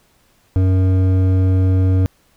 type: tone with hard clipping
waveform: triangle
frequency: 93.5 Hz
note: F#2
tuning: 19 cents sharp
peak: -13 dBFS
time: 0.56-2.06 s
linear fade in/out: 0 ms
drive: 14 dB
effects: pink hiss -57 dBFS RMS until 2.36 s